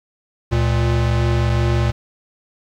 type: tone pair together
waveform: square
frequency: 70.43 / 116.54 Hz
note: C#2 / A#2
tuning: +28 / 0 cents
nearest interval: major sixth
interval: 872 cents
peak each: -20 / -17 dBFS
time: 0.51-1.92 s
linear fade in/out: 20 ms
effects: low-pass 5000 Hz 12 dB/octave + 8-bit